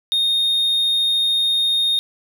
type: tone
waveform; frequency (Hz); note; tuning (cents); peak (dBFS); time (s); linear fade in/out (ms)
triangle; 3693; A#7; -17; -14; 0.12-1.99; 0
effects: none